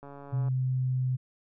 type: click train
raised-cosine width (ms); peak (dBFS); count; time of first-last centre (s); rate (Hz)
1; -32; 65; 0.03-0.484; 141
type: tone with pitch glide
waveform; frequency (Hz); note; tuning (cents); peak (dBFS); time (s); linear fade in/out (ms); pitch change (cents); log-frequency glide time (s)
sine; 129.2 to 128.31; C3 to C3; -21 to -33; -25; 0.32-1.17; 20; -12; 0.61-0.95
effects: none